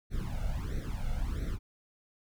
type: noise with flanger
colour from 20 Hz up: brown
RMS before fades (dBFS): -33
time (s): 0.1-1.59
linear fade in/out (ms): 50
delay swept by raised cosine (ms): 0.5 to 1.45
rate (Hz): 1.5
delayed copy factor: +1
effects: none